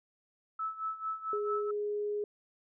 sine tone with tremolo, 1306 Hz, E6, 17 cents flat, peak -31 dBFS, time 0.59-1.71 s, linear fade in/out 5 ms, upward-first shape sine, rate 4.5 Hz, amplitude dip 80%
sine tone, 415.3 Hz, G#4, in tune, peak -31 dBFS, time 1.33-2.24 s, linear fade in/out 2 ms
effects none

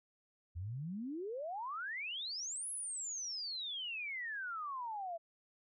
sine exponential two-way sweep, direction up then down, 80.2 to 10850 to 653 Hz, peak -39 dBFS, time 0.55-5.18 s, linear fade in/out 20 ms, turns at 2.7 s, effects none

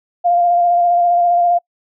sine tone with vibrato, 698.5 Hz, F5, in tune, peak -10 dBFS, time 0.24-1.59 s, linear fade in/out 20 ms, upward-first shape square, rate 15 Hz, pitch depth 17 cents each way, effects noise-tail reverb RT60 0.1 s tail -25 dB re dry

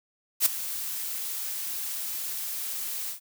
blue noise with ADSR envelope, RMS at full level -18 dBFS, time 0.4-3.2 s, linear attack 61 ms, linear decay 4 ms, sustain -15 dB, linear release 110 ms, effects none

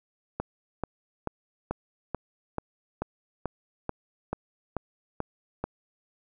click train, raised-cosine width 1 ms, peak -15 dBFS, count 13, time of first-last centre 0.4-5.64 s, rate 2.29 Hz, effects none

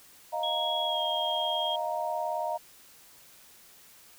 sine chord, Eb suspended second, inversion none, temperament equal with one note detuned, 622.3 / 700.9 / 932.3 Hz, Eb5 / F5 / Bb5, 0 / +6 / 0 cents, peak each -33 dBFS, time 0.32-2.58 s, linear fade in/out 20 ms
sine tone with pitch glide, 3322 to 3239 Hz, G#7 to G#7, 0 to -44 cents, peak -30 dBFS, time 0.43-1.76 s, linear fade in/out 5 ms, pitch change -44 cents, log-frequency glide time 0.86-1.01 s
effects white hiss -55 dBFS RMS until 4.18 s

